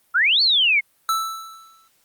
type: exponential two-way sweep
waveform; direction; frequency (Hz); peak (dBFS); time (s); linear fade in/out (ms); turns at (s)
sine; up then down; 1316 to 4551 to 2113; -14; 0.14-0.81; 20; 0.42
type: tone with exponential decay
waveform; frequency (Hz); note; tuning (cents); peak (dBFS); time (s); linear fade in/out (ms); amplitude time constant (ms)
square; 1319; E6; +1; -17; 1.09-1.88; 1; 170
effects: white hiss -62 dBFS RMS until 2.04 s + Opus 32 kbps